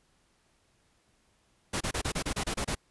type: noise bursts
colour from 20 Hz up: pink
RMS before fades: -31 dBFS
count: 10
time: 1.73-2.752 s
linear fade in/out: 10 ms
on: 77 ms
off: 28 ms
effects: pink hiss -69 dBFS RMS until 2.9 s + resampled to 24000 Hz